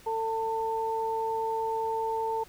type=tone pair together; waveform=sine; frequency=447.5 / 895 Hz; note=A4 / A5; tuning=+29 / +29 cents; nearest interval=octave; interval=1200 cents; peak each=-31 / -29 dBFS; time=0.06-2.44 s; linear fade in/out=10 ms; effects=pink hiss -54 dBFS RMS until 2.48 s